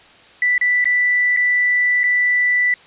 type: tone with dropouts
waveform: sine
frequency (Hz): 1975.5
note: B6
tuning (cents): 0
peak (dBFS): -13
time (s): 0.42-2.74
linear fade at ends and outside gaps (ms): 2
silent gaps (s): 0.58-0.612 / 0.843-0.855 / 1.365-1.371 / 2.034-2.039
effects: white hiss -46 dBFS RMS until 2.86 s + resampled to 8000 Hz